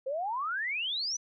sine exponential sweep, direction up, 509 to 6110 Hz, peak -30 dBFS, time 0.06-1.17 s, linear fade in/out 10 ms, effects none

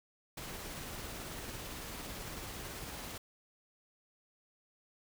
pink noise with tremolo, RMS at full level -43 dBFS, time 0.37-3.18 s, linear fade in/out 5 ms, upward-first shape triangle, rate 18 Hz, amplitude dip 25%, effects none

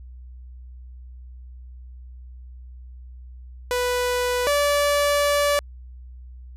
sawtooth tone pair in turn, 493.9 / 578.3 Hz, B4 / D5, 0 / -27 cents, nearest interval minor third, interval 273 cents, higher second, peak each -17 / -14 dBFS, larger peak second, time 3.71-4.47 / 4.47-5.59 s, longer second, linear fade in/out 0 ms, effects added 62 Hz sine -38 dBFS peak until 6.56 s + resampled to 32000 Hz

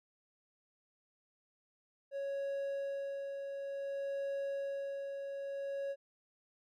triangle tone with tremolo, 554.4 Hz, C#5, in tune, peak -33 dBFS, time 2.11-5.96 s, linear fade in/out 50 ms, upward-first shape sine, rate 0.56 Hz, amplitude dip 40%, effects none

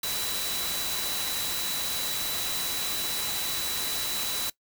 sine tone in noise, 3951 Hz, B7, in tune, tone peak -33 dBFS, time 0.03-4.5 s, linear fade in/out 5 ms, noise white, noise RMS -31 dBFS, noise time 0.03-4.5 s, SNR -5 dB, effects noise-tail reverb RT60 0.1 s tail -20 dB re dry

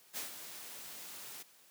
white noise with ADSR envelope, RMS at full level -39 dBFS, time 0.13-1.43 s, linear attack 42 ms, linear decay 130 ms, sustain -9 dB, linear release 9 ms, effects white hiss -63 dBFS RMS until 1.7 s + high-pass 150 Hz 12 dB/octave

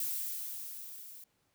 violet noise with level ramp, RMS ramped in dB -34 to -51 dBFS, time 0-1.24 s, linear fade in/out 2 ms, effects pink hiss -75 dBFS RMS until 1.54 s + high-pass 60 Hz 12 dB/octave

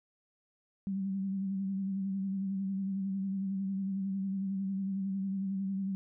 sine tone with vibrato, 193.8 Hz, G3, 20 cents flat, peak -31 dBFS, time 0.87-5.95 s, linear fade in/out 0 ms, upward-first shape sine, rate 11 Hz, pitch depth 36 cents each way, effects none

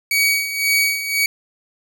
sawtooth tone with tremolo, 2259 Hz, C#7, 32 cents sharp, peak -10 dBFS, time 0.11-1.26 s, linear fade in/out 2 ms, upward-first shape sine, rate 1.9 Hz, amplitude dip 70%, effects none

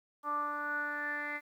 10% pulse tone with low-pass filter sweep, 293.7 Hz, D4, in tune, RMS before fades -36 dBFS, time 0.23-1.41 s, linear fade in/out 50 ms, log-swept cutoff 1100 to 2100 Hz, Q 9.1, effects 11-bit

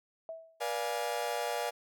sine tone with exponential decay, 652 Hz, E5, 19 cents flat, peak -36 dBFS, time 0.29-0.67 s, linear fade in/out 1 ms, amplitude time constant 81 ms
40% pulse chord, B diminished seventh, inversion none, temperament equal with one note detuned, 481.5 / 587.3 / 698.5 / 830.6 Hz, B4 / D5 / F5 / Ab5, -44 / 0 / 0 / 0 cents, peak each -37 dBFS, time 0.6-1.71 s, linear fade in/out 20 ms
effects none

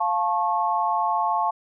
sine chord, F augmented, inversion none, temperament just, 698.5 / 873.1 / 1091.3 Hz, F5 / A5 / C#6, 0 / -14 / -27 cents, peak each -26 / -23 / -25 dBFS, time 0-1.51 s, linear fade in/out 10 ms, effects none

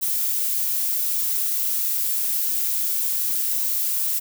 violet noise, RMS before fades -23 dBFS, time 0.01-4.2 s, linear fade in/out 20 ms, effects none

